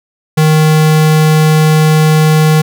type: tone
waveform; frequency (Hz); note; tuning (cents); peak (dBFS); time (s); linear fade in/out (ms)
square; 155.56; D#3; 0; -6; 0.37-2.62; 10
effects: none